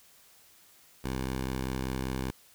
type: tone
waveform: 10% pulse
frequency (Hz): 65.1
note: C2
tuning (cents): -8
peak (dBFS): -23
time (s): 1.04-2.31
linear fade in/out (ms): 5
effects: white hiss -59 dBFS RMS until 2.54 s